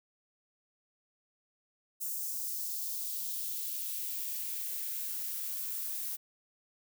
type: noise with high-pass filter sweep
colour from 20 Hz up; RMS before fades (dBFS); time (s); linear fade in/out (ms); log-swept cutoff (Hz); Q
violet; -37; 2-6.17; 20; 6900 to 800; 1.4
effects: none